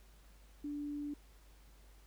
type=tone; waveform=sine; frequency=291.6 Hz; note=D4; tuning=12 cents flat; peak=-38 dBFS; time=0.64-1.14 s; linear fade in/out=5 ms; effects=added 50 Hz sine -58 dBFS peak until 2.06 s + pink hiss -67 dBFS RMS until 2.06 s